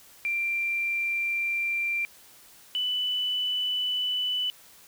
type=tone pair in turn; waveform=sine; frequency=2365 / 2987 Hz; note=D7 / F#7; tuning=+12 / +16 cents; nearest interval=major third; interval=404 cents; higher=second; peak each=-25 dBFS; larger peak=neither; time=0.25-2.05 / 2.75-4.5 s; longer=first; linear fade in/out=0 ms; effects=white hiss -53 dBFS RMS until 4.87 s